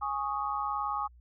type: chord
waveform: sine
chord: Ab suspended fourth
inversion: none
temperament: just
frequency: 830.6 / 1107.5 / 1245.9 Hz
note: Ab5 / Db6 / Eb6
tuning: 0 / -2 / +2 cents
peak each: -34 dBFS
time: 0.01-1.08 s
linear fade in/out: 20 ms
effects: added 60 Hz sine -53 dBFS peak until 1.2 s